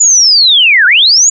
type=linear two-way sweep; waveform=sine; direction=down then up; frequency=7040 to 1404 to 7040 Hz; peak=-3 dBFS; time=0-1.3 s; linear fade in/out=10 ms; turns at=0.86 s; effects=none